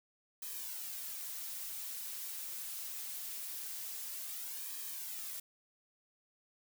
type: noise with flanger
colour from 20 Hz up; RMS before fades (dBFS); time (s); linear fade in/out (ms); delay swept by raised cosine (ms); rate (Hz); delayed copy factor
blue; -43; 0.42-5.4; 5; 1.4 to 7; 0.23; -0.65
effects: none